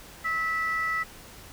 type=tone pair together; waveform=sine; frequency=1296.4 / 1965 Hz; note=E6 / B6; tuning=-29 / -9 cents; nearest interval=perfect fifth; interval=720 cents; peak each=-28 / -26 dBFS; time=0.24-1.04 s; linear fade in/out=20 ms; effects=tanh soft clip ceiling -20 dBFS + pink hiss -47 dBFS RMS until 1.52 s